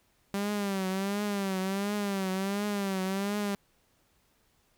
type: tone with vibrato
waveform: sawtooth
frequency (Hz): 197.2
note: G3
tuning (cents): +11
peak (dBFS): -25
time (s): 0.34-3.55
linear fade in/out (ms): 0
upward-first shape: triangle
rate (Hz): 1.4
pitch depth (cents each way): 100
effects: pink hiss -69 dBFS RMS until 4.77 s